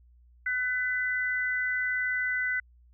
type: tone pair together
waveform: sine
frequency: 1501.1 / 2000 Hz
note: F#6 / B6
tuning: +25 / +21 cents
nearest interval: perfect fourth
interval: 496 cents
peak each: -29 / -29 dBFS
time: 0.46-2.6 s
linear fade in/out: 5 ms
effects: added 60 Hz sine -55 dBFS peak until 2.93 s

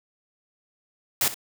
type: noise with echo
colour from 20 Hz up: white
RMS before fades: -22 dBFS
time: 1.21-1.28 s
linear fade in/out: 2 ms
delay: 63 ms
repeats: 1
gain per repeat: -14 dB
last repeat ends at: 1.343 s
effects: none

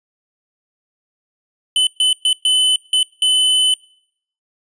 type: tone bursts at uneven times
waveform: square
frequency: 3022 Hz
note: F#7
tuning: 36 cents sharp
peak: -12 dBFS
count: 6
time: 1.76-1.87 / 2-2.13 / 2.25-2.33 / 2.45-2.76 / 2.93-3.03 / 3.22-3.74 s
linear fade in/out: 2 ms
effects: noise-tail reverb RT60 0.7 s tail -26 dB re dry + resampled to 22050 Hz

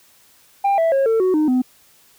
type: tone with pitch steps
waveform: sine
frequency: 796 / 657.9 / 543.7 / 449.3 / 371.3 / 306.9 / 253.6 Hz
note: G5 / E5 / C#5 / A4 / F#4 / D#4 / B3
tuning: +26 / -4 / -34 / +36 / +6 / -24 / +46 cents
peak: -11 dBFS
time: 0.64-1.62 s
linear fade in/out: 10 ms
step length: 140 ms
effects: tanh soft clip ceiling -13 dBFS + white hiss -53 dBFS RMS until 2.18 s

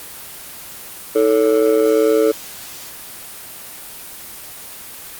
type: tone with amplitude modulation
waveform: triangle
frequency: 440 Hz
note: A4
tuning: in tune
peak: -5 dBFS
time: 1.15-2.32 s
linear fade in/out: 10 ms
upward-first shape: sine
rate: 122 Hz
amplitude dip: 100%
effects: white hiss -34 dBFS RMS until 5.19 s + Opus 24 kbps

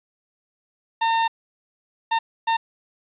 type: tone bursts at uneven times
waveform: 40% pulse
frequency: 909 Hz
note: A#5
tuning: 44 cents flat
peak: -17 dBFS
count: 3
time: 1.01-1.28 / 2.11-2.19 / 2.47-2.57 s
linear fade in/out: 10 ms
effects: resampled to 8000 Hz + 8-bit

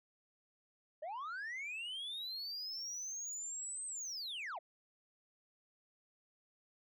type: linear two-way sweep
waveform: sine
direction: up then down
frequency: 575 to 8340 to 575 Hz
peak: -38 dBFS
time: 1.02-4.59 s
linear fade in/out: 10 ms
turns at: 3.86 s
effects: tanh soft clip ceiling -40 dBFS

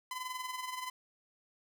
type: tone with amplitude modulation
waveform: sawtooth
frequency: 1015 Hz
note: B5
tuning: 47 cents sharp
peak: -32 dBFS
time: 0.11-0.9 s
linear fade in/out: 2 ms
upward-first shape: sine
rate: 21.1 Hz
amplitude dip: 60%
effects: none

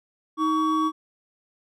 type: tone pair together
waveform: triangle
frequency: 314.7 / 1127 Hz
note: D#4 / C#6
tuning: +20 / +28 cents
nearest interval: octave + minor seventh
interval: 2208 cents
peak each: -21 dBFS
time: 0.37-0.92 s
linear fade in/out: 50 ms
effects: none

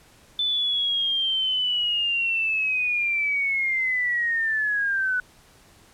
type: linear sweep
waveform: sine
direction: down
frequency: 3520 to 1480 Hz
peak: -21 dBFS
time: 0.39-5.2 s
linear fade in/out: 2 ms
effects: pink hiss -54 dBFS RMS until 5.93 s + low-pass 12000 Hz 12 dB/octave

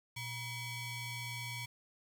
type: ring-modulated tone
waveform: sawtooth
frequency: 1079 Hz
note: C#6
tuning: 47 cents flat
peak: -33 dBFS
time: 0.16-1.66 s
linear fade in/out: 10 ms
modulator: 1200 Hz
effects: 10-bit

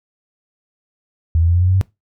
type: tone with pitch steps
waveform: sine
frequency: 81.5 / 83.69 / 85.95 / 88.26 / 90.64 / 93.08 / 95.59 Hz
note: E2 / E2 / F2 / F2 / F#2 / F#2 / G2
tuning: -19 / +27 / -27 / +19 / -35 / +11 / -43 cents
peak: -11 dBFS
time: 1.35-1.812 s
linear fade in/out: 0 ms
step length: 66 ms
effects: noise-tail reverb RT60 0.2 s tail -20 dB re dry

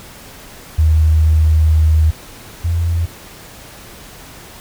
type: tone pair in turn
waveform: sine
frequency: 78.5 / 84.47 Hz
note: D#2 / E2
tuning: +16 / +43 cents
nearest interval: minor second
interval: 127 cents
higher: second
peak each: -8 / -13 dBFS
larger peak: first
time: 0.78-2.11 / 2.64-3.06 s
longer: first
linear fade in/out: 10 ms
effects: pink hiss -37 dBFS RMS until 4.6 s

